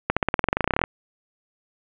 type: accelerating click train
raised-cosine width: 0.5 ms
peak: -4 dBFS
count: 19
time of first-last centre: 0.1-0.839 s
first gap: 66 ms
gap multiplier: 0.94
effects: resampled to 8000 Hz + 7-bit